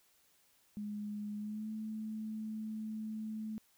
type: tone with pitch glide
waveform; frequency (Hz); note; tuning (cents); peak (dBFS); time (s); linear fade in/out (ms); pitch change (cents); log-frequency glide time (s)
sine; 208.2 to 217.4; G#3 to A3; +5 to -21; -38; 0.77-3.58; 0; +74; 1.37-1.69
effects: white hiss -70 dBFS RMS until 3.77 s